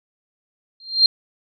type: tone with exponential growth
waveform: sine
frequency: 4186 Hz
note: C8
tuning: in tune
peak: -6 dBFS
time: 0.8-1.06 s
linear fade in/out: 2 ms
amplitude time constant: 56 ms
effects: none